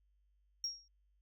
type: tone with exponential decay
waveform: sine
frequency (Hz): 5588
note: F8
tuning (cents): 0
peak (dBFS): -31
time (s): 0.64-0.88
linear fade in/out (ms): 2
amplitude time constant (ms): 52
effects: tanh soft clip ceiling -31 dBFS + added 50 Hz sine -70 dBFS peak until 1.21 s